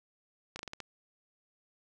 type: slowing click train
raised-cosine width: 0.2 ms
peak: -23 dBFS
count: 6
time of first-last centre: 0.56-0.803 s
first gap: 32 ms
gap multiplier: 1.21
effects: none